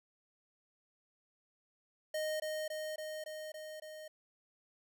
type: tone with echo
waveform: square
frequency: 619 Hz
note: D#5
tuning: 9 cents flat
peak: -35 dBFS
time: 2.14-2.4 s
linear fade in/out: 5 ms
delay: 280 ms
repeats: 6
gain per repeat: -2 dB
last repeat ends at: 4.08 s
effects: none